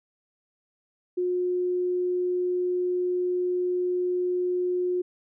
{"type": "tone", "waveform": "sine", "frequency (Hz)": 360, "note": "F#4", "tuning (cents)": -47, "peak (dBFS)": -23, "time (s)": [1.17, 5.02], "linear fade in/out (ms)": 10, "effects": []}